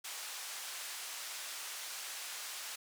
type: band-pass noise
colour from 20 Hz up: white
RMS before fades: -44 dBFS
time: 0.04-2.76 s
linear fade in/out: 10 ms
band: 800 to 9100 Hz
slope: 12 dB/octave
effects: none